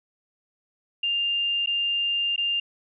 sine tone with dropouts, 2800 Hz, F7, 4 cents sharp, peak -22 dBFS, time 1.03-2.6 s, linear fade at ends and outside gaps 5 ms, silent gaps 1.661-1.672 / 2.362-2.378 s, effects none

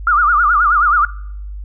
sine tone with vibrato, 1300 Hz, E6, 24 cents flat, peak -9 dBFS, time 0.07-1.05 s, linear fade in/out 2 ms, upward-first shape sine, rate 9.4 Hz, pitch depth 190 cents each way, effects noise-tail reverb RT60 0.7 s tail -21 dB re dry + added 50 Hz sine -25 dBFS peak until 1.64 s

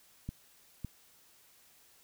clicks, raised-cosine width 5 ms, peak -25 dBFS, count 2, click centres 0.29 / 0.847 s, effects white hiss -63 dBFS RMS until 2.03 s

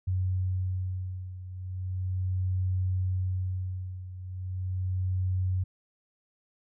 sine beating tone pair, 92.5 / 92.87 Hz, F#2 / F#2, 0 / +7 cents, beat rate 0.37 Hz, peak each -29 / -33 dBFS, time 0.07-5.64 s, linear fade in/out 10 ms, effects none

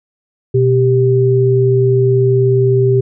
sine tone pair together, 124.33 / 392 Hz, B2 / G4, +12 / 0 cents, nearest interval octave + minor sixth, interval 1988 cents, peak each -11 dBFS, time 0.54-3.01 s, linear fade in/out 10 ms, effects none

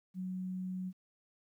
sine tone, 185 Hz, F#3, in tune, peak -36 dBFS, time 0.14-0.93 s, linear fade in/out 50 ms, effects 12-bit

